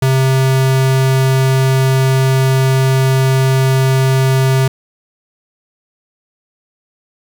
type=tone; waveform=square; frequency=132.4 Hz; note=C3; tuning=21 cents sharp; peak=-10 dBFS; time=0.02-4.68 s; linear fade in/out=5 ms; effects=8-bit